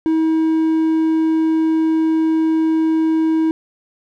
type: tone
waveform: triangle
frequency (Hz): 320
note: D#4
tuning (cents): +49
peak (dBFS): -11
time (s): 0.06-3.51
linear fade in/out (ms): 0
effects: none